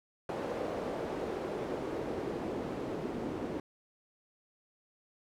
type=noise with band-pass filter sweep; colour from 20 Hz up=pink; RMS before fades=-37 dBFS; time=0.29-3.6 s; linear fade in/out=2 ms; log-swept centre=510 to 320 Hz; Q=1.5; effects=none